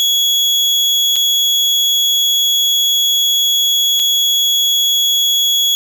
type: tone with dropouts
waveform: 35% pulse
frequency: 3354 Hz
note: G#7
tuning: 16 cents sharp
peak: -9 dBFS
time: 0-5.75 s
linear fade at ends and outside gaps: 0 ms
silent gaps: 1.158-1.164 / 3.994-3.998 s
effects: none